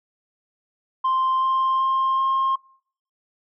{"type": "tone with pitch steps", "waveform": "sine", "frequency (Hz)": [1046.5, 1053.2, 1059.9, 1066.6], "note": ["C6", "C6", "C6", "C6"], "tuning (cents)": [0, 11, 22, 33], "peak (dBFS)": -16, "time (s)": [1.04, 2.56], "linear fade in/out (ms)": 10, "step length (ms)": 380, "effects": ["noise-tail reverb RT60 0.6 s tail -26 dB re dry", "tanh soft clip ceiling -16 dBFS"]}